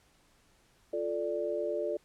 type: chord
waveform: sine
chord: D minor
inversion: first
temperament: equal with one note detuned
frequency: 349.2 / 438 / 587.3 Hz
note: F4 / A4 / D5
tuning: 0 / -8 / 0 cents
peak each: -36 / -35 / -33 dBFS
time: 0.93-1.97 s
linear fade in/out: 5 ms
effects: pink hiss -66 dBFS RMS until 2.04 s + low-pass 11000 Hz 12 dB/octave